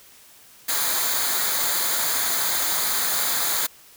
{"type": "noise with comb filter", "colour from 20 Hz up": "white", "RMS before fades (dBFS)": -23, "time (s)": [0.68, 3.67], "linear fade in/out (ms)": 10, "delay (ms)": 0.36, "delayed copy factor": -0.65, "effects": ["white hiss -50 dBFS RMS until 3.96 s"]}